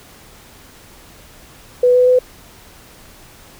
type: tone with pitch steps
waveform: sine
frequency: 495 / 499.3 / 503.7 Hz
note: B4 / B4 / B4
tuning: +4 / +19 / +34 cents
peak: -8 dBFS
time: 1.83-2.19 s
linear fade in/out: 5 ms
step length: 120 ms
effects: pink hiss -43 dBFS RMS until 3.59 s